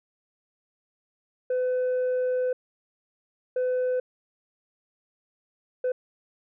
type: tone bursts at uneven times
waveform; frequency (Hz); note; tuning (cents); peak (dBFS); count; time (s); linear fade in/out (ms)
sine; 505; B4; +39; -20; 3; 1.5-2.53 / 3.56-4 / 5.84-5.92; 5
effects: tanh soft clip ceiling -22 dBFS